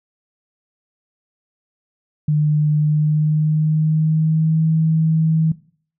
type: tone with pitch glide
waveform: sine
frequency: 150.8 to 159.77 Hz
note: D3 to D#3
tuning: +46 to +46 cents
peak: -13 dBFS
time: 2.28-5.52 s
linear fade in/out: 5 ms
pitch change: +100 cents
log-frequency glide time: 2.77-4.63 s
effects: noise-tail reverb RT60 0.5 s tail -19 dB re dry